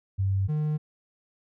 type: tone pair in turn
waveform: sine / triangle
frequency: 97 / 152.12 Hz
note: G2 / D#3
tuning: -18 / -39 cents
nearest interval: minor sixth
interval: 779 cents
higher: second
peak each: -22 dBFS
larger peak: neither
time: 0.18-0.48 / 0.48-0.78 s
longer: neither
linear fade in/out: 20 ms
effects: none